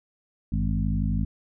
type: harmonic tone with a mistuned harmonic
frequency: 51.91 Hz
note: G#1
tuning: in tune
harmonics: 1 / 2 / 3 / 4 / 5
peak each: -26 / -29 / -29 / -29 / -35 dBFS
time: 0.52-1.25 s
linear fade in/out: 5 ms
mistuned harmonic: 2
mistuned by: -100 cents
effects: none